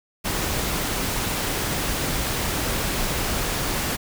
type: noise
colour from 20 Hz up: pink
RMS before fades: -25 dBFS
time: 0.24-3.97 s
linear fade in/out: 20 ms
effects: none